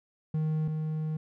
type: tone pair in turn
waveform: triangle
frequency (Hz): 156 / 156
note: D#3 / D#3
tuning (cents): +5 / +5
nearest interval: unison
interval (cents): 0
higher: neither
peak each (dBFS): -24 / -27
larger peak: first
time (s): 0.34-0.68 / 0.68-1.17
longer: second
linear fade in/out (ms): 5
effects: none